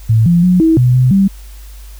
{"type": "tone with pitch steps", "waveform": "sine", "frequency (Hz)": [111.6, 172.1, 181.2, 323.3, 124.4, 127.4, 195.1], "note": ["A2", "F3", "F#3", "E4", "B2", "C3", "G3"], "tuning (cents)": [25, -25, -36, -34, 13, -46, -8], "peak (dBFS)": -6, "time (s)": [0.09, 1.28], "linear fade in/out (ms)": 10, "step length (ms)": 170, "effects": ["added 50 Hz sine -30 dBFS peak until 1.99 s", "white hiss -43 dBFS RMS until 1.99 s"]}